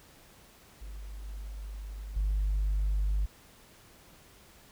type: tone with level steps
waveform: sine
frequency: 50.2 Hz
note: G1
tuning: 42 cents sharp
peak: -39 / -37 / -24 dBFS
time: 0.81-3.26 s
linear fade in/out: 10 ms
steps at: 1.24 / 2.16 s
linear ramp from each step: 5 ms
effects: tanh soft clip ceiling -23 dBFS + pink hiss -57 dBFS RMS until 4.71 s